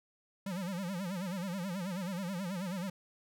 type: tone with vibrato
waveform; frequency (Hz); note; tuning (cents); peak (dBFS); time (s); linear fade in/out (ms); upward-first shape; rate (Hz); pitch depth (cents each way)
square; 185; F#3; 0; -36; 0.46-2.9; 5; sine; 9.3; 150
effects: none